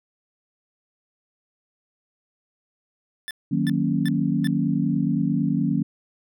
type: tone bursts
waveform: 25% pulse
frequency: 1760 Hz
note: A6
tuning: in tune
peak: -26 dBFS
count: 4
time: 3.28-4.472 s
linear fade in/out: 0 ms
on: 28 ms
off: 360 ms
type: chord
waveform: sine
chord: D# minor seventh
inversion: none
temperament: equal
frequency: 155.56 / 185 / 233.1 / 277.2 Hz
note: D#3 / F#3 / A#3 / C#4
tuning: 0 / 0 / 0 / 0 cents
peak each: -25 dBFS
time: 3.51-5.83 s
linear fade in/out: 10 ms
effects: none